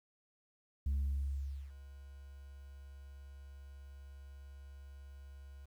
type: tone with ADSR envelope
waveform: sine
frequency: 69.2 Hz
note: C#2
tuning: 2 cents flat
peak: -28 dBFS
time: 0.86-5.66 s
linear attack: 6 ms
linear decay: 840 ms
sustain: -21 dB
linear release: 13 ms
effects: tanh soft clip ceiling -30 dBFS + 11-bit